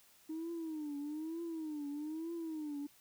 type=tone with vibrato; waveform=sine; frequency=311.1 Hz; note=D#4; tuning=in tune; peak=-37 dBFS; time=0.29-2.87 s; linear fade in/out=10 ms; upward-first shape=triangle; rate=1.1 Hz; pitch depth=160 cents each way; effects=tanh soft clip ceiling -36 dBFS + white hiss -65 dBFS RMS until 3 s